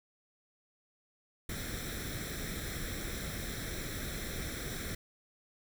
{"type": "noise with comb filter", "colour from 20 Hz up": "pink", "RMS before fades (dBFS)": -39, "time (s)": [1.49, 4.95], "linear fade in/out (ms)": 5, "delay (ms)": 0.53, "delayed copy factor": 0.75, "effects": []}